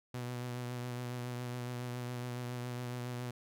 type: tone with vibrato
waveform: sawtooth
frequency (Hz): 123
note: B2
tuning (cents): -7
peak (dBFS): -34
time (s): 0.14-3.31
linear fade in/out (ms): 5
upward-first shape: triangle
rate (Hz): 7.2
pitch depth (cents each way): 29
effects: none